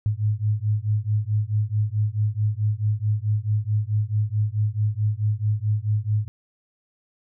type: beating tone pair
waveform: sine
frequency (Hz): 103.83 / 108.43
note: G#2 / A2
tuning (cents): 0 / -25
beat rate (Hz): 4.6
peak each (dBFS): -23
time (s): 0.06-6.28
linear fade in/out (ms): 0
effects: none